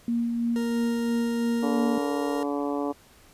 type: tone with tremolo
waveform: sine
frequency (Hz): 234.7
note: A#3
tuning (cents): +12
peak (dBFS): -22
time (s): 0.08-1.98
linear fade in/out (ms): 2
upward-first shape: sine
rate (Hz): 3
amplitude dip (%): 30
type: tone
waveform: 40% pulse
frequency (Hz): 466.2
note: A#4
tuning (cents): 0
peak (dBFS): -31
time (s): 0.56-2.43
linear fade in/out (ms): 0
type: harmonic tone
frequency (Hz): 143.4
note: D3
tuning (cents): -41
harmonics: 2 / 3 / 4 / 5 / 6 / 7 / 8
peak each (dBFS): -28 / -32 / -34 / -36 / -38 / -39 / -40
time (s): 1.62-2.93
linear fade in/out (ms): 20
effects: pink hiss -55 dBFS RMS until 3.33 s + resampled to 32000 Hz